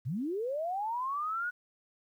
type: linear sweep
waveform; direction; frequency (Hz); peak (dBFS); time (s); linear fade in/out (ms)
sine; up; 104 to 1480; -31; 0.05-1.51; 20
effects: 11-bit